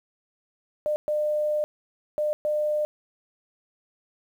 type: tone bursts at uneven times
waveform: sine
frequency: 602 Hz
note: D5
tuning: 43 cents sharp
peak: -22 dBFS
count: 4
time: 0.86-0.96 / 1.08-1.64 / 2.18-2.33 / 2.45-2.85 s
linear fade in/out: 0 ms
effects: 9-bit